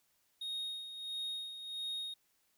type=tone with tremolo; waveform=triangle; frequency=3729 Hz; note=A#7; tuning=in tune; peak=-35 dBFS; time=0.41-2.14 s; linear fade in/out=5 ms; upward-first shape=sine; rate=1.5 Hz; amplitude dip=60%; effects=white hiss -75 dBFS RMS until 2.57 s